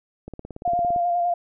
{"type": "click train", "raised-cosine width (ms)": 2, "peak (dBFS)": -22, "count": 13, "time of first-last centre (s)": [0.28, 0.962], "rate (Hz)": 17.6}
{"type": "tone with vibrato", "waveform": "sine", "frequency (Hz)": 698.5, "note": "F5", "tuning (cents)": 0, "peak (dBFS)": -19, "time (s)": [0.65, 1.34], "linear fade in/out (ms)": 5, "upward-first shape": "square", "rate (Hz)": 10, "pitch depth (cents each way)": 21}
{"effects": []}